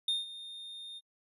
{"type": "tone with ADSR envelope", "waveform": "triangle", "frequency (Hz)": 3653, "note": "A#7", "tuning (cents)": -36, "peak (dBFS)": -25, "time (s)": [0.08, 1.01], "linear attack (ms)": 3, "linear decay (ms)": 170, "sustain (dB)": -16, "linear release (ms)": 38, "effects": ["noise-tail reverb RT60 0.1 s tail -25 dB re dry", "resampled to 32000 Hz"]}